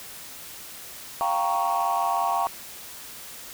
sine chord, G half-diminished seventh, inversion third, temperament equal, 698.5 / 784 / 932.3 / 1108.7 Hz, F5 / G5 / Bb5 / Db6, 0 / 0 / 0 / 0 cents, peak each -26 dBFS, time 1.21-2.47 s, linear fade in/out 0 ms, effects tanh soft clip ceiling -16 dBFS + white hiss -41 dBFS RMS until 3.53 s

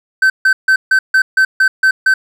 triangle tone bursts, 1540 Hz, G6, 31 cents flat, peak -5 dBFS, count 9, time 0.22-2.14 s, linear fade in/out 5 ms, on 80 ms, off 150 ms, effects none

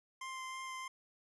25% pulse tone with vibrato, 1046.5 Hz, C6, in tune, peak -38 dBFS, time 0.21-0.88 s, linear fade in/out 5 ms, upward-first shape sine, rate 3.2 Hz, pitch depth 10 cents each way, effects resampled to 24000 Hz

